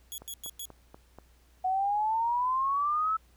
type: tone bursts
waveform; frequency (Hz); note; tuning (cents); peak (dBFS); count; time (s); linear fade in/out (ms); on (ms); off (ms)
5% pulse; 3358; G#7; +18; -29; 4; 0.12-0.654; 0; 60; 98
type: click train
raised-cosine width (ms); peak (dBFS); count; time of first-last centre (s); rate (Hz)
1; -32; 5; 0.22-1.186; 4.14
type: exponential sweep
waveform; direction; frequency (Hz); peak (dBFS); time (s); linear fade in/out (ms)
sine; up; 736 to 1318.5; -25; 1.64-3.17; 10
effects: added 60 Hz sine -59 dBFS peak until 3.36 s + pink hiss -66 dBFS RMS until 3.36 s